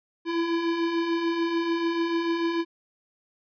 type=beating tone pair; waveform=square; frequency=329.6 / 336.4 Hz; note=E4 / E4; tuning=0 / +35 cents; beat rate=6.8 Hz; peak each=-34 / -25 dBFS; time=0.25-2.65 s; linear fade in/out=50 ms; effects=resampled to 11025 Hz